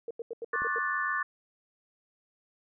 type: tone bursts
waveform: sine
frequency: 463.2 Hz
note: A#4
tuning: 11 cents flat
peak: -33 dBFS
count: 7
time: 0.08-0.785 s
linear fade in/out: 2 ms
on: 27 ms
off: 86 ms
type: chord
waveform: sine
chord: D major seventh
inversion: third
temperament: equal with one note detuned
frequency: 1087.8 / 1174.7 / 1480 / 1760 Hz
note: C#6 / D6 / F#6 / A6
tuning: -33 / 0 / 0 / 0 cents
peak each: -35 / -34 / -35 / -31 dBFS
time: 0.53-1.23 s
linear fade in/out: 5 ms
type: click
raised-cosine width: 2 ms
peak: -30 dBFS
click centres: 0.62 s
effects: none